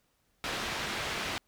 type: low-pass noise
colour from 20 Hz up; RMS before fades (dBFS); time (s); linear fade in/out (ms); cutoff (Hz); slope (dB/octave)
white; -35; 0.44-1.38; 0; 3100; 12
effects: pink hiss -73 dBFS RMS until 1.47 s